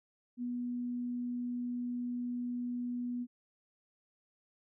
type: tone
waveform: sine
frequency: 244.1 Hz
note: B3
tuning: 20 cents flat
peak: -34 dBFS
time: 0.37-3.27 s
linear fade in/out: 50 ms
effects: none